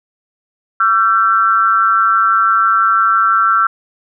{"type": "tone with amplitude modulation", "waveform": "sine", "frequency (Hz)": 1347, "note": "E6", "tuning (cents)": 37, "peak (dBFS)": -5, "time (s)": [0.8, 3.67], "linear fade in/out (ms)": 5, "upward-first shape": "sine", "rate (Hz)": 206, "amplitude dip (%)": 85, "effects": []}